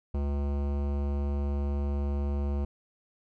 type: tone with hard clipping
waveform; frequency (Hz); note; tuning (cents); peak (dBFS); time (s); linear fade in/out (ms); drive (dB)
sine; 71; C#2; +42; -29; 0.14-2.65; 5; 18
effects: none